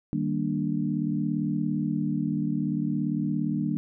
sine chord, Eb major seventh, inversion none, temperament equal, 155.56 / 196 / 233.1 / 293.7 Hz, Eb3 / G3 / Bb3 / D4, 0 / 0 / 0 / 0 cents, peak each -30 dBFS, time 0.13-3.77 s, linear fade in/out 0 ms, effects none

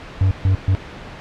triangle tone bursts at uneven times, 95.2 Hz, F#2, 50 cents sharp, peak -10 dBFS, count 3, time 0.21-0.31 / 0.45-0.55 / 0.68-0.75 s, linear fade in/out 0 ms, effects pink hiss -35 dBFS RMS until 1.2 s + low-pass 3000 Hz 12 dB/octave

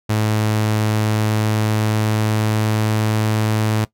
sawtooth tone with pitch glide, 107.8 to 108.61 Hz, A2 to A2, -35 to -22 cents, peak -12 dBFS, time 0.09-3.85 s, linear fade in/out 10 ms, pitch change +13 cents, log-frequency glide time 0.95-3.27 s, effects noise-tail reverb RT60 0.1 s tail -18 dB re dry

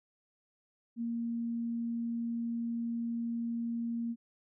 sine tone, 233.1 Hz, A#3, in tune, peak -32 dBFS, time 0.96-4.16 s, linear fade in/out 50 ms, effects none

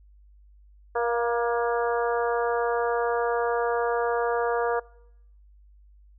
harmonic tone with a mistuned harmonic, 236.7 Hz, A#3, 27 cents sharp, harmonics 2 / 3 / 4 / 5 / 6 / 7, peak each -25 / -29 / -31 / -33 / -35 / -36 dBFS, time 0.95-4.8 s, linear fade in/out 10 ms, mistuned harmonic 3, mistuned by -24 cents, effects noise-tail reverb RT60 0.8 s tail -24 dB re dry + added 50 Hz sine -51 dBFS peak until 6.18 s

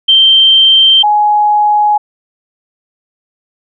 sine tone pair in turn, 3136 / 837.4 Hz, G7 / G#5, 0 / +14 cents, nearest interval octave + major seventh, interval 2286 cents, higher first, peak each -3 / -6 dBFS, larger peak first, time 0.08-1.03 / 1.03-1.98 s, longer neither, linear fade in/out 10 ms, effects none

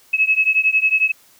sine beating tone pair, 2573 / 2584 Hz, E7 / E7, -43 / -35 cents, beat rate 11 Hz, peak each -16 / -17 dBFS, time 0.13-1.12 s, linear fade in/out 10 ms, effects white hiss -52 dBFS RMS until 1.39 s

